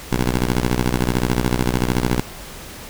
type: ring-modulated tone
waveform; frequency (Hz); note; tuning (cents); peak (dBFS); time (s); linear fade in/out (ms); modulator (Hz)
10% pulse; 61.4; B1; -9; -6; 0.11-2.21; 10; 68.2
effects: pink hiss -36 dBFS RMS until 2.89 s